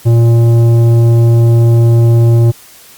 sine tone with tanh clipping, 116.54 Hz, A#2, in tune, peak -6 dBFS, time 0.05-2.52 s, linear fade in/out 20 ms, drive 11 dB, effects white hiss -38 dBFS RMS until 2.97 s + Opus 48 kbps

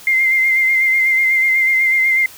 sine tone with vibrato, 2093 Hz, C7, in tune, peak -11 dBFS, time 0.07-2.26 s, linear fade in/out 2 ms, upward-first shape sine, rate 8.1 Hz, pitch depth 28 cents each way, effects white hiss -39 dBFS RMS until 2.37 s

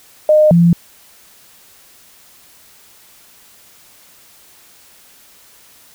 sine tone pair in turn, 612 / 170.75 Hz, D#5 / F3, -29 / -39 cents, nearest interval octave + minor seventh, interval 2210 cents, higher first, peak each -6 dBFS, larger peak neither, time 0.29-0.51 / 0.51-0.73 s, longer neither, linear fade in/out 2 ms, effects white hiss -46 dBFS RMS until 5.94 s

